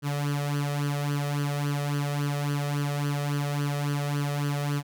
sawtooth tone with flanger, 144.3 Hz, D3, 30 cents flat, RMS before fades -28 dBFS, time 0.02-4.83 s, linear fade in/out 50 ms, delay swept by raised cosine 0.65 to 1.64 ms, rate 3.6 Hz, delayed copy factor +0.7, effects none

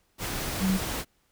sine tone in noise, 189.8 Hz, F#3, 44 cents sharp, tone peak -22 dBFS, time 0.59-0.8 s, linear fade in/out 50 ms, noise pink, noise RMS -32 dBFS, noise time 0.18-1.05 s, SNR +7 dB, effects pink hiss -69 dBFS RMS until 1.31 s

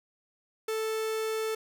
45% pulse tone, 440 Hz, A4, in tune, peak -29 dBFS, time 0.68-1.55 s, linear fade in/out 5 ms, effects none

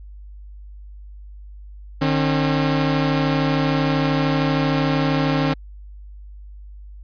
sawtooth tone pair together, 151.3 / 269.6 Hz, D#3 / C#4, -48 / -48 cents, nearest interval minor seventh, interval 1000 cents, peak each -16 dBFS, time 2.01-5.54 s, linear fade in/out 10 ms, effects added 50 Hz sine -36 dBFS peak until 7.03 s + resampled to 11025 Hz

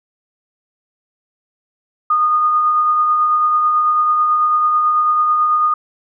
sine tone with tremolo, 1228 Hz, D#6, 23 cents flat, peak -10 dBFS, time 2.1-5.74 s, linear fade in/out 5 ms, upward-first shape triangle, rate 9.1 Hz, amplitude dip 30%, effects none

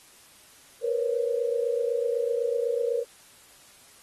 sine tone cluster, 468.1 / 496.1 / 552 Hz, A#4 / B4 / C#5, +7 / +8 / -7 cents, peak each -26 / -29 / -31 dBFS, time 0.81-3.05 s, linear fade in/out 50 ms, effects white hiss -54 dBFS RMS until 4.02 s + AAC 32 kbps

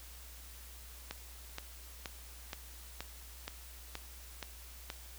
click train, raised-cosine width 0.2 ms, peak -22 dBFS, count 9, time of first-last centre 1.11-4.901 s, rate 2.11 Hz, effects added 60 Hz sine -51 dBFS peak until 5.18 s + white hiss -54 dBFS RMS until 5.18 s

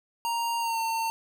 square tone with pitch glide, 932.3 to 905.8 Hz, A#5 to A#5, 0 to -50 cents, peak -27 dBFS, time 0.25-1.1 s, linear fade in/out 0 ms, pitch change -50 cents, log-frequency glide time 0.59-0.79 s, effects none

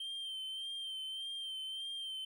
triangle tone with vibrato, 3136 Hz, G7, in tune, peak -38 dBFS, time 0-2.25 s, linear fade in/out 5 ms, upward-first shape sine, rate 1.7 Hz, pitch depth 34 cents each way, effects none

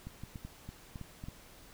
clicks, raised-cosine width 5 ms, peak -30 dBFS, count 9, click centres 0.07 / 0.236 / 0.358 / 0.45 / 0.69 / 0.958 / 1.013 / 1.239 / 1.285 s, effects pink hiss -56 dBFS RMS until 1.73 s

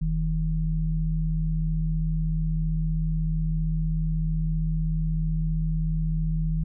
sine tone pair together, 42.11 / 159 Hz, E1 / D#3, +38 / +38 cents, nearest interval octave + major seventh, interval 2300 cents, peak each -25 dBFS, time 0.01-6.64 s, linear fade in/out 10 ms, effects none

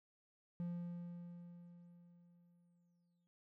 triangle tone with exponential decay, 173.7 Hz, F3, 9 cents flat, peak -37 dBFS, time 0.6-3.27 s, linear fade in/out 0 ms, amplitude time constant 580 ms, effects none

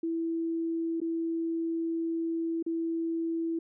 sine tone with dropouts, 330 Hz, E4, 2 cents sharp, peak -28 dBFS, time 0.03-3.59 s, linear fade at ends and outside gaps 5 ms, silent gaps 1.003-1.015 / 2.627-2.663 s, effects none

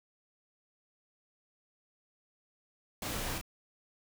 pink noise with echo, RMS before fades -38 dBFS, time 3.02-3.38 s, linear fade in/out 2 ms, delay 33 ms, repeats 1, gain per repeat -4 dB, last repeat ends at 3.413 s, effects none

